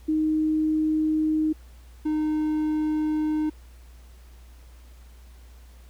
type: tone pair in turn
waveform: sine / triangle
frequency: 311 / 307.3 Hz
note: D#4 / D#4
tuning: -1 / -21 cents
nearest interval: unison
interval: 20 cents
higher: first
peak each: -20 / -20 dBFS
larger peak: neither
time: 0.08-1.53 / 2.05-3.5 s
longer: neither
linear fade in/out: 10 ms
effects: added 60 Hz sine -45 dBFS peak until 5.89 s + pink hiss -58 dBFS RMS until 5.89 s